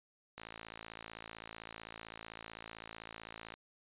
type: click train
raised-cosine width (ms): 0.3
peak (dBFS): -29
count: 177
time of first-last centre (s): 0.38-3.54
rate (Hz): 55.7
effects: resampled to 8000 Hz